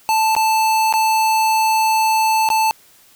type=tone with dropouts; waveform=square; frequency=880 Hz; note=A5; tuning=in tune; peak=-14 dBFS; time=0.09-2.71 s; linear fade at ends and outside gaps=0 ms; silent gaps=0.351-0.365 / 0.926-0.938 / 2.489-2.502 s; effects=white hiss -50 dBFS RMS until 3.15 s